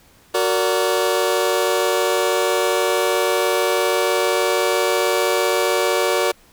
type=chord; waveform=sawtooth; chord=Gb augmented; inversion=none; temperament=just; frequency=370 / 462.5 / 578.1 Hz; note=Gb4 / Bb4 / D5; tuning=0 / -14 / -27 cents; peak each=-17 dBFS; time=0.34-6.32 s; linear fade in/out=10 ms; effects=pink hiss -52 dBFS RMS until 6.52 s